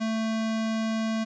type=tone; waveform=square; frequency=222 Hz; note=A3; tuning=16 cents sharp; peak=-26 dBFS; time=0-1.25 s; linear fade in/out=20 ms; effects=resampled to 16000 Hz + 11-bit